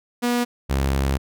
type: tone pair in turn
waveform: sawtooth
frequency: 241.9 / 67.88 Hz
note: B3 / C#2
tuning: -36 / -36 cents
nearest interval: octave + minor seventh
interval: 2200 cents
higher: first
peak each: -15 dBFS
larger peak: neither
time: 0.22-0.45 / 0.69-1.18 s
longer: second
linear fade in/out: 20 ms
effects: none